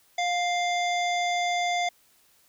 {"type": "harmonic tone with a mistuned harmonic", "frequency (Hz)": 698.5, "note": "F5", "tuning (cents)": 0, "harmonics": [1, 3, 5, 7, 9, 10], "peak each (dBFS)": [-25, -30, -34, -42, -42, -44], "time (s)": [0.18, 1.89], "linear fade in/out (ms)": 5, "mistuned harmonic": 1, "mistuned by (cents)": 20, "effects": ["white hiss -62 dBFS RMS until 2.48 s"]}